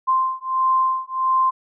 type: beating tone pair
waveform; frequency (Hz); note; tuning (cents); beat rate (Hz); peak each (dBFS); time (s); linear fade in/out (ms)
sine; 1044 / 1045.5; C6 / C6; -4 / -2; 1.5; -20; 0.07-1.51; 20
effects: none